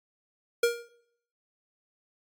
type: tone with exponential decay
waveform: square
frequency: 471.8 Hz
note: A#4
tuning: 21 cents sharp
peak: -19 dBFS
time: 0.63-0.89 s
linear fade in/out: 5 ms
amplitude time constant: 56 ms
effects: noise-tail reverb RT60 0.7 s tail -20 dB re dry + AAC 64 kbps